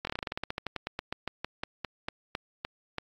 slowing click train, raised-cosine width 0.3 ms, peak -16 dBFS, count 26, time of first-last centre 0.05-2.983 s, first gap 22 ms, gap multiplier 1.12, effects AAC 48 kbps

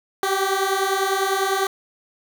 15% pulse beating tone pair, 382.7 / 392.7 Hz, G4 / G4, -42 / +3 cents, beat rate 10 Hz, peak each -16 dBFS, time 0.23-1.67 s, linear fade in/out 2 ms, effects none

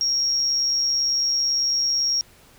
sine tone with amplitude modulation, 5588 Hz, F8, in tune, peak -16 dBFS, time 0.01-2.21 s, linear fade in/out 0 ms, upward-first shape sine, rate 138 Hz, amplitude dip 45%, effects tanh soft clip ceiling -13 dBFS + pink hiss -52 dBFS RMS until 2.58 s

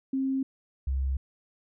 sine tone pair in turn, 267 / 66.75 Hz, C4 / C2, +35 / +35 cents, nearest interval 2 octaves, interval 2400 cents, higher first, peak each -25 dBFS, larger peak neither, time 0.13-0.43 / 0.87-1.17 s, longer neither, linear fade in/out 5 ms, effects none

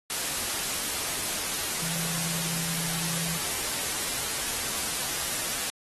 sine tone in noise, 166.5 Hz, E3, 18 cents sharp, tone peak -36 dBFS, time 1.82-3.38 s, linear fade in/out 0 ms, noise white, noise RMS -30 dBFS, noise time 0.1-5.7 s, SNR -9 dB, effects AAC 32 kbps

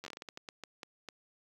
slowing click train, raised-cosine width 0.2 ms, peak -26 dBFS, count 14, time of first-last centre 0.04-1.087 s, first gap 10 ms, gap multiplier 1.31, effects high-pass 100 Hz 12 dB/octave + 9-bit

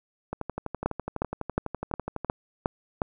two click trains, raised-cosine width 1 ms, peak -10 / -17 dBFS, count 7 / 24, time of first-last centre 0.86-3.018 / 0.33-2.247 s, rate 2.78 / 12 Hz, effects none

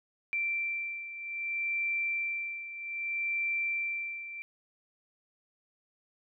sine beating tone pair, 2349 / 2349.63 Hz, D7 / D7, 0 / 0 cents, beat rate 0.63 Hz, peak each -32 / -37 dBFS, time 0.33-4.42 s, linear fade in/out 0 ms, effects none

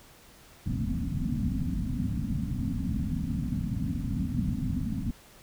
white low-pass noise, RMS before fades -30 dBFS, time 0.66-5.11 s, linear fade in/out 2 ms, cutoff 270 Hz, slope 96 dB/octave, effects pink hiss -54 dBFS RMS until 5.42 s

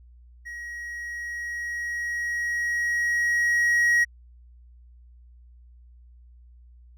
triangle tone with level ramp, 1900 Hz, A#6, 33 cents sharp, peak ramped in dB -33 to -15 dBFS, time 0.45-4.05 s, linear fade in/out 20 ms, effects added 60 Hz sine -48 dBFS peak until 6.97 s

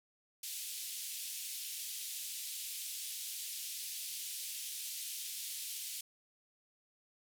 white band-pass noise, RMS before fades -43 dBFS, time 0.43-6.01 s, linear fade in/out 5 ms, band 2700 to 14000 Hz, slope 24 dB/octave, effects none

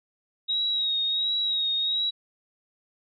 sine tone with vibrato, 3800 Hz, A#7, 33 cents sharp, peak -23 dBFS, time 0.48-2.11 s, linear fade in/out 20 ms, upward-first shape sine, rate 1.4 Hz, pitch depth 40 cents each way, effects none

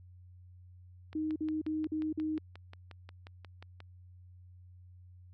click train, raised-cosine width 0.3 ms, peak -33 dBFS, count 16, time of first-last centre 1.13-3.804 s, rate 5.61 Hz
sine tone bursts, 311.1 Hz, D#4, in tune, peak -31 dBFS, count 5, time 1.15-2.384 s, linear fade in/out 5 ms, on 210 ms, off 46 ms
effects added 90 Hz sine -52 dBFS peak until 5.33 s

